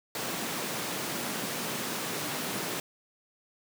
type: high-pass noise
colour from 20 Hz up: pink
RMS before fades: -34 dBFS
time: 0.15-2.8 s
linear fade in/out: 2 ms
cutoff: 150 Hz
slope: 24 dB/octave
effects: none